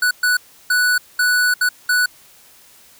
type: tone bursts at uneven times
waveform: square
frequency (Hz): 1480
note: F#6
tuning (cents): 0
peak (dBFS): -14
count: 6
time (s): 0.02-0.11 / 0.23-0.37 / 0.7-0.98 / 1.19-1.54 / 1.61-1.69 / 1.89-2.06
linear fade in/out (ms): 5
effects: white hiss -48 dBFS RMS until 2.99 s